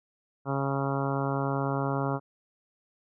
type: harmonic tone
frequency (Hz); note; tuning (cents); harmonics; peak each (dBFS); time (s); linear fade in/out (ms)
137.7; C#3; -11; 1 / 2 / 3 / 4 / 5 / 6 / 7 / 8 / 9 / 10; -30 / -33 / -35 / -36 / -37 / -38 / -38 / -39 / -40 / -40; 0.45-2.2; 50
effects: none